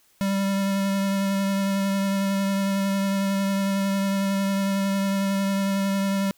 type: tone with vibrato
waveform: square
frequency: 196.1 Hz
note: G3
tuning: 1 cent sharp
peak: -22 dBFS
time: 0.21-6.31 s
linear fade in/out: 0 ms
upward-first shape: triangle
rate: 11 Hz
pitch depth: 16 cents each way
effects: white hiss -61 dBFS RMS until 6.37 s